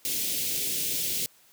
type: band-stop noise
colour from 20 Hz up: white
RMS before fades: -29 dBFS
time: 0.05-1.26 s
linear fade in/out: 0 ms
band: 480 to 2500 Hz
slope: 24 dB/octave
effects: white hiss -59 dBFS RMS until 1.52 s + high-pass 100 Hz 12 dB/octave